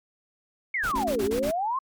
sine exponential two-way sweep, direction down then up, 2246 to 376.1 to 1097 Hz, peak -24 dBFS, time 0.74-1.79 s, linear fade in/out 5 ms, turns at 1.23 s
pink noise bursts, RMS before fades -35 dBFS, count 6, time 0.83-1.516 s, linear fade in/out 10 ms, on 91 ms, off 28 ms
sine chord, F# minor, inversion first, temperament equal, 220 / 277.2 / 370 Hz, A3 / C#4 / F#4, 0 / 0 / 0 cents, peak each -33 / -32 / -37 dBFS, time 0.93-1.51 s, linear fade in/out 10 ms
effects MP3 96 kbps

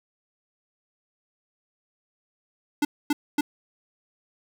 square tone bursts, 293.7 Hz, D4, in tune, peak -20 dBFS, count 3, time 2.82-3.41 s, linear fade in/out 5 ms, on 30 ms, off 250 ms, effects none

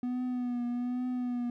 triangle tone with vibrato, 246.1 Hz, B3, 6 cents flat, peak -28 dBFS, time 0.03-1.5 s, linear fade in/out 2 ms, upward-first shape triangle, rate 1.2 Hz, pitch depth 42 cents each way, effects none

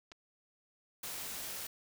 clicks, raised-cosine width 0.2 ms, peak -35 dBFS, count 2, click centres 0.117 / 0.12 s
white noise, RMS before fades -42 dBFS, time 1.03-1.67 s, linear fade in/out 5 ms
effects none

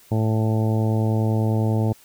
harmonic tone, 110 Hz, A2, in tune, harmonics 1 / 2 / 3 / 4 / 5 / 6 / 7 / 8, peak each -19 / -25 / -29 / -31 / -33 / -35 / -36 / -37 dBFS, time 0.11-1.93 s, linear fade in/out 10 ms, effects white hiss -52 dBFS RMS until 2.04 s

